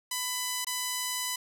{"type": "tone with dropouts", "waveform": "5% pulse", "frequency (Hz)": 999, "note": "B5", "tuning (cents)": 20, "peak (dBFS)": -18, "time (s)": [0.11, 1.36], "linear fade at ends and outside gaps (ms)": 5, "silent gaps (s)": [0.647, 0.668], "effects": []}